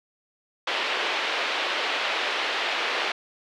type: band-pass noise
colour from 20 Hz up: white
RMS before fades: -27 dBFS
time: 0.67-3.12 s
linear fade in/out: 5 ms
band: 360 to 3500 Hz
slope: 24 dB/octave
effects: none